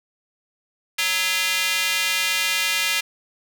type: tone with high-pass filter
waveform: square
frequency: 185.6 Hz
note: F#3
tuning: 6 cents sharp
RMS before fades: -22 dBFS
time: 0.98-3.01 s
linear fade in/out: 10 ms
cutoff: 2400 Hz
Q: 1.7
effects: 7-bit